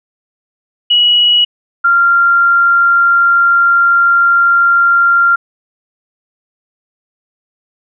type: tone pair in turn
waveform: sine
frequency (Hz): 2919 / 1386.4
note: F#7 / F6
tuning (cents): -24 / -13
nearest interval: octave + minor second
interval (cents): 1289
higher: first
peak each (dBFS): -6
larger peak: neither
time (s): 0.9-1.45 / 1.84-5.36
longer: second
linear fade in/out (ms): 10
effects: none